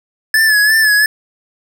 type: tone with vibrato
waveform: square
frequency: 1726 Hz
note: A6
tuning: 34 cents flat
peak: -9 dBFS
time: 0.34-1.06 s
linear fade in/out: 2 ms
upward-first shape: sine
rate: 2.9 Hz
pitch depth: 57 cents each way
effects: none